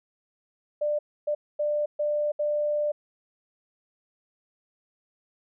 sine tone bursts at uneven times, 594 Hz, D5, 20 cents sharp, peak -23 dBFS, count 5, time 0.81-0.99 / 1.27-1.35 / 1.59-1.86 / 1.99-2.32 / 2.39-2.92 s, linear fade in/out 10 ms, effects none

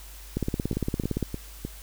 two click trains, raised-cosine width 3 ms, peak -18 / -13 dBFS, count 4 / 16, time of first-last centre 0.73-1.65 / 0.37-1.227 s, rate 3.26 / 17.5 Hz, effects added 50 Hz sine -43 dBFS peak until 1.82 s + white hiss -48 dBFS RMS until 1.82 s

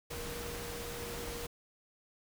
sine tone in noise, 473.9 Hz, A#4, 28 cents sharp, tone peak -44 dBFS, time 0.1-1.47 s, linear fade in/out 10 ms, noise pink, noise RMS -42 dBFS, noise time 0.1-1.47 s, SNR -5 dB, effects none

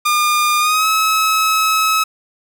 sawtooth tone with pitch glide, 1209 to 1288.3 Hz, D6 to E6, +50 to -40 cents, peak -9 dBFS, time 0.05-2.04 s, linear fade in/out 10 ms, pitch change +110 cents, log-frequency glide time 0.59-0.87 s, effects none

